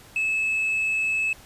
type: tone with tanh clipping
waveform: sine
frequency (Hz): 2600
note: E7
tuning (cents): -24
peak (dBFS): -22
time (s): 0.16-1.33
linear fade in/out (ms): 2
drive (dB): 1
effects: pink hiss -49 dBFS RMS until 1.45 s + resampled to 32000 Hz